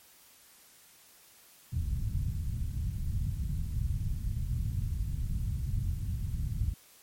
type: low-pass noise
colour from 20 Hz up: white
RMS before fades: -32 dBFS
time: 1.72-6.74 s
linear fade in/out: 5 ms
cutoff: 120 Hz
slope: 24 dB/octave
effects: white hiss -58 dBFS RMS until 7.02 s + MP3 64 kbps